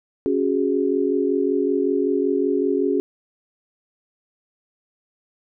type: chord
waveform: sine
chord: C# suspended fourth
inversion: none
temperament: equal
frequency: 277.2 / 370 / 415.3 Hz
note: C#4 / F#4 / G#4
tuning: 0 / 0 / 0 cents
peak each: -22 dBFS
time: 0.26-3 s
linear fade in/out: 0 ms
effects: none